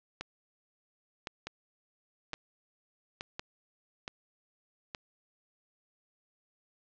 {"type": "two click trains", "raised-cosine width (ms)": 0.2, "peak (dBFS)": [-19, -20], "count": [4, 5], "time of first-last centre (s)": [[0.21, 3.395], [1.47, 4.948]], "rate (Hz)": [0.942, 1.15], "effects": ["low-pass 5000 Hz 12 dB/octave"]}